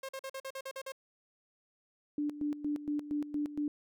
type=tone bursts; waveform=sawtooth; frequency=535 Hz; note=C5; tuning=38 cents sharp; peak=-35 dBFS; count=9; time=0.03-0.921 s; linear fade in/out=5 ms; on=59 ms; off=45 ms
type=tone with tremolo; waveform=sine; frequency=294.5 Hz; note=D4; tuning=5 cents sharp; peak=-30 dBFS; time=2.18-3.68 s; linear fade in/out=2 ms; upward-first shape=square; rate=4.3 Hz; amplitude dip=75%
effects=none